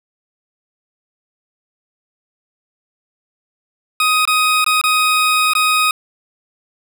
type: tone with dropouts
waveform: 20% pulse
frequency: 1253 Hz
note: D#6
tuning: 12 cents sharp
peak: -7 dBFS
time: 4-5.91 s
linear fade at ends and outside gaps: 2 ms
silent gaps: 4.253-4.275 / 4.644-4.663 / 4.814-4.838 / 5.535-5.551 s
effects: none